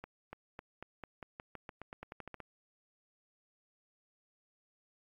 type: accelerating click train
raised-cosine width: 0.5 ms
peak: -29 dBFS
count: 17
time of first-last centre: 0.04-2.403 s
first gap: 290 ms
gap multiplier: 0.9
effects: AAC 64 kbps